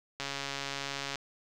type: click train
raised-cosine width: 0.2 ms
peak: -18 dBFS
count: 134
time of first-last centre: 0.2-1.157 s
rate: 139 Hz
effects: none